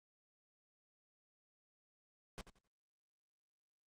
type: noise with echo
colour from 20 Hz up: pink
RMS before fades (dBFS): -45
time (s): 2.38-2.41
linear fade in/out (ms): 0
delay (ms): 88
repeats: 3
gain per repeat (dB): -12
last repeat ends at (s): 2.674
effects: low-pass 7000 Hz 12 dB/octave + Opus 32 kbps